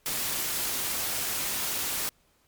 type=noise; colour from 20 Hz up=white; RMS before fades=-30 dBFS; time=0.06-2.09 s; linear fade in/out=0 ms; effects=pink hiss -66 dBFS RMS until 2.47 s + MP3 96 kbps